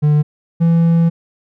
triangle tone pair in turn, 149.3 / 167.11 Hz, D3 / E3, +29 / +24 cents, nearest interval major second, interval 195 cents, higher second, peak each -7 dBFS, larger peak neither, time 0.02-0.23 / 0.6-1.1 s, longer second, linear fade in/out 20 ms, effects none

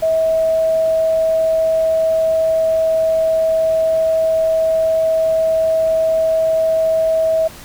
sine tone, 645 Hz, E5, 38 cents flat, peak -12 dBFS, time 0.02-7.48 s, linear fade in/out 10 ms, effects pink hiss -37 dBFS RMS until 7.64 s

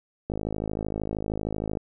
click train, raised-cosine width 2 ms, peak -16 dBFS, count 79, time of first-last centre 0.3-1.772 s, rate 53 Hz, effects none

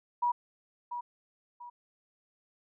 sine tone with echo, 965 Hz, B5, 40 cents flat, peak -25 dBFS, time 0.22-0.32 s, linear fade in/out 10 ms, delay 690 ms, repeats 2, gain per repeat -9 dB, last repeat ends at 1.7 s, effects none

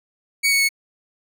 sawtooth tone with pitch steps, 2243 / 2219 / 2205 Hz, C#7 / C#7 / C#7, +20 / +1 / -10 cents, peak -12 dBFS, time 0.43-0.691 s, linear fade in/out 20 ms, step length 87 ms, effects none

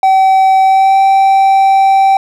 triangle tone with pitch glide, 766 to 777.1 Hz, G5 to G5, -40 to -15 cents, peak -3 dBFS, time 0.03-2.17 s, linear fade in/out 2 ms, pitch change +25 cents, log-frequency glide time 0.63-0.99 s, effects none

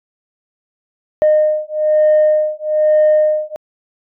sine beating tone pair, 612 / 613.1 Hz, D#5 / D#5, -29 / -26 cents, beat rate 1.1 Hz, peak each -12 dBFS, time 1.22-3.56 s, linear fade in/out 0 ms, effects tanh soft clip ceiling -5 dBFS

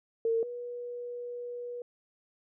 sine tone pair in turn, 455.9 / 484.6 Hz, A#4 / B4, -39 / -33 cents, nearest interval minor second, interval 106 cents, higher second, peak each -25 / -36 dBFS, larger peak first, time 0.25-0.43 / 0.43-1.82 s, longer second, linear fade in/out 2 ms, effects none

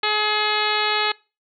harmonic tone, 423.5 Hz, G#4, 34 cents sharp, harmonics 1 / 2 / 3 / 4 / 5 / 6 / 7 / 8 / 9 / 10, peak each -28 / -26 / -26 / -28 / -28 / -28 / -31 / -29 / -30 / -28 dBFS, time 0.03-1.12 s, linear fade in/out 5 ms, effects noise-tail reverb RT60 0.3 s tail -23 dB re dry

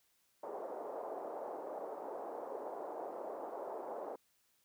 pink band-pass noise, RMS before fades -44 dBFS, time 0.43-4.16 s, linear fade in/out 5 ms, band 420 to 840 Hz, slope 24 dB/octave, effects white hiss -75 dBFS RMS until 4.64 s

